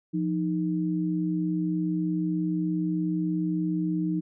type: tone pair together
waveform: sine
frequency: 174.34 / 311.1 Hz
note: F3 / D#4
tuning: -3 / 0 cents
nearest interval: minor seventh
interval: 1003 cents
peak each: -27 dBFS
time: 0.13-4.21 s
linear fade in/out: 20 ms
effects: none